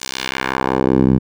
10% pulse tone with band-pass filter sweep, 65.41 Hz, C2, in tune, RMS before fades -17 dBFS, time 0-1.19 s, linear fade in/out 20 ms, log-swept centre 7000 to 160 Hz, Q 1.1, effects none

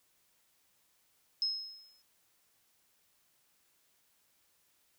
sine tone with exponential decay, 5160 Hz, E8, 38 cents flat, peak -27 dBFS, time 1.42-2.02 s, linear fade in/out 1 ms, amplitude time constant 130 ms, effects white hiss -72 dBFS RMS until 4.98 s

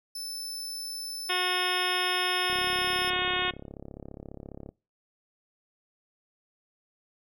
sawtooth tone, 5274 Hz, E8, in tune, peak -32 dBFS, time 0.15-3.1 s, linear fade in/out 5 ms
harmonic tone, 363.4 Hz, F#4, 31 cents flat, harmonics 1 / 2 / 3 / 4 / 5 / 6 / 7 / 8 / 9 / 10, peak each -35 / -35 / -35 / -35 / -35 / -35 / -35 / -35 / -35 / -35 dBFS, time 1.29-3.51 s, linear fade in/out 10 ms
click train, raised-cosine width 2 ms, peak -28 dBFS, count 77, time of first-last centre 2.5-4.69 s, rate 34.7 Hz
effects noise-tail reverb RT60 0.3 s tail -23 dB re dry

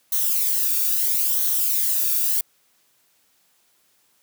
violet noise with flanger, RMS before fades -21 dBFS, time 0.12-2.41 s, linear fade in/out 5 ms, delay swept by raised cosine 0.4 to 0.99 ms, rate 0.75 Hz, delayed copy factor -0.55, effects white hiss -63 dBFS RMS until 4.22 s + high-pass 100 Hz 12 dB/octave

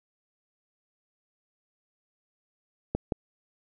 clicks, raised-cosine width 2 ms, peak -13 dBFS, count 2, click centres 2.95 / 3.122 s, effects none

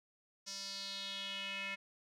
square tone with band-pass filter sweep, 196.4 Hz, G3, 4 cents sharp, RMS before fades -43 dBFS, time 0.46-1.76 s, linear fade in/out 20 ms, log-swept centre 5500 to 2300 Hz, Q 4.3, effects none

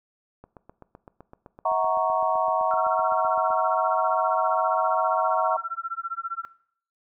click train, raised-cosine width 1 ms, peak -30 dBFS, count 25, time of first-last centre 0.44-3.505 s, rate 7.83 Hz
sine chord, F# dominant seventh, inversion third, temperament equal with one note detuned, 642.3 / 740 / 932.3 / 1108.7 Hz, E5 / F#5 / A#5 / C#6, -45 / 0 / 0 / 0 cents, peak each -26 dBFS, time 1.65-5.57 s, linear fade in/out 5 ms
sine tone with tremolo, 1354 Hz, E6, 46 cents sharp, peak -25 dBFS, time 2.71-6.45 s, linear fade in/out 0 ms, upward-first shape sine, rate 15 Hz, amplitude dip 95%
effects noise-tail reverb RT60 0.6 s tail -19 dB re dry

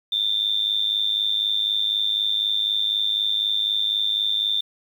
sine tone with amplitude modulation, 3570 Hz, A7, 24 cents sharp, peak -16 dBFS, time 0.12-4.61 s, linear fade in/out 5 ms, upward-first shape sine, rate 104 Hz, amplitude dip 80%, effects 8-bit

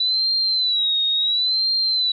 sine tone with vibrato, 3951 Hz, B7, in tune, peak -17 dBFS, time 0-2.12 s, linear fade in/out 5 ms, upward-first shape sine, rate 0.72 Hz, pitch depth 100 cents each way, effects none

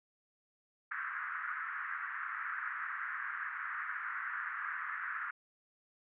white band-pass noise, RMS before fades -40 dBFS, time 0.91-5.31 s, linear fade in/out 5 ms, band 1200 to 1800 Hz, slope 48 dB/octave, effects none

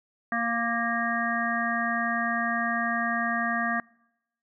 harmonic tone with a mistuned harmonic, 232.6 Hz, A#3, 4 cents flat, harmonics 1 / 3 / 5 / 7 / 8, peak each -31 / -31 / -31 / -31 / -31 dBFS, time 0.32-3.8 s, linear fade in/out 2 ms, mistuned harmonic 5, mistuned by +17 cents, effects noise-tail reverb RT60 0.9 s tail -26 dB re dry

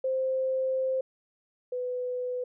sine tone pair in turn, 523.3 / 498.6 Hz, C5 / B4, 0 / +16 cents, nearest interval minor second, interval 84 cents, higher first, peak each -25 / -29 dBFS, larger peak first, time 0.04-1.01 / 1.72-2.44 s, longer first, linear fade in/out 5 ms, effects none

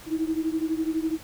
sine beating tone pair, 316 / 328 Hz, D#4 / E4, +27 / -9 cents, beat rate 12 Hz, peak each -26 / -28 dBFS, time 0.06-1.19 s, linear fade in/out 50 ms, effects pink hiss -46 dBFS RMS until 1.23 s

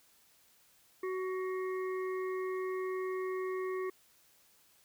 harmonic tone with a mistuned harmonic, 373.4 Hz, F#4, 16 cents sharp, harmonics 1 / 3 / 5 / 6, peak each -34 / -43 / -48 / -51 dBFS, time 1.03-3.9 s, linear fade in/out 5 ms, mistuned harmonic 6, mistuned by -68 cents, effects white hiss -66 dBFS RMS until 4.84 s

